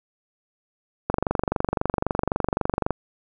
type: click train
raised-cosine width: 1 ms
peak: -7 dBFS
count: 44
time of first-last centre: 1.1-2.907 s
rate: 23.8 Hz
effects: none